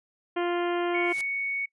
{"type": "harmonic tone", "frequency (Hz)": 349.2, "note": "F4", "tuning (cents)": 0, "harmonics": [1, 2, 3, 4, 5, 6, 7, 8, 9], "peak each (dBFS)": [-26, -32, -36, -38, -40, -42, -43, -44, -45], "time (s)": [0.36, 1.13], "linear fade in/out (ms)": 10}
{"type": "tone", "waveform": "sine", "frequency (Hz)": 2224, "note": "C#7", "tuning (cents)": 5, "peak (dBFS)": -27, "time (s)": [0.94, 1.66], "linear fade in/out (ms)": 10}
{"type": "noise with exponential growth", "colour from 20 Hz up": "white", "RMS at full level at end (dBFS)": -36, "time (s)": [0.99, 1.21], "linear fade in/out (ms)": 1, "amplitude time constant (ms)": 47}
{"effects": ["noise-tail reverb RT60 0.1 s tail -23 dB re dry", "resampled to 24000 Hz"]}